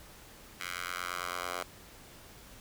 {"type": "tone with high-pass filter sweep", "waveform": "10% pulse", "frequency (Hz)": 89, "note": "F2", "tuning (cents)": 33, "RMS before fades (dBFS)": -38, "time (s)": [0.6, 1.63], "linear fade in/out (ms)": 5, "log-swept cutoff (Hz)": [1800, 800], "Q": 1.8, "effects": ["pink hiss -53 dBFS RMS until 2.6 s"]}